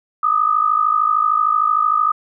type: tone pair together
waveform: sine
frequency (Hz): 1209 / 1262.2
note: D6 / D#6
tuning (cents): +50 / +24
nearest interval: minor second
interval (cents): 74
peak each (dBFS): -16 / -16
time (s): 0.23-2.12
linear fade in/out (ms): 5
effects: none